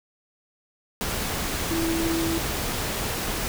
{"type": "tone in noise", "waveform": "sine", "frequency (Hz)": 329.6, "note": "E4", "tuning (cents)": 0, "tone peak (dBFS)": -24, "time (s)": [1.71, 2.38], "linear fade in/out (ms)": 0, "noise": "pink", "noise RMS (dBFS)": -28, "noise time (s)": [1.01, 3.48], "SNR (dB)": 1, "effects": []}